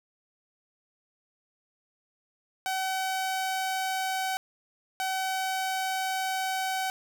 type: tone pair in turn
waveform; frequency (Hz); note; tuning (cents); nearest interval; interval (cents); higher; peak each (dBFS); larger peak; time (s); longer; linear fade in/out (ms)
sawtooth; 759 / 759; F#5 / F#5; +44 / +44; unison; 0; neither; -24 / -24; neither; 2.66-4.37 / 5-6.9; second; 0
effects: none